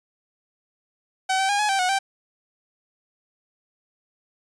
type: tone with pitch steps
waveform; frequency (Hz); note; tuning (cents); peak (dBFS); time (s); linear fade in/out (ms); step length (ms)
sawtooth; 759 / 771 / 813 / 842 / 780 / 732 / 781; F#5 / G5 / G#5 / G#5 / G5 / F#5 / G5; +44 / -29 / -37 / +24 / -9 / -19 / -7; -16; 1.29-1.99; 10; 100
effects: resampled to 22050 Hz